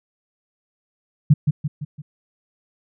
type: tone with echo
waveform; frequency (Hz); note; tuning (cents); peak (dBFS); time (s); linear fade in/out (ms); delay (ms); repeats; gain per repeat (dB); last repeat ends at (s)
sine; 147.7; D3; +10; -7; 1.3-1.34; 10; 170; 4; -6; 2.02
effects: none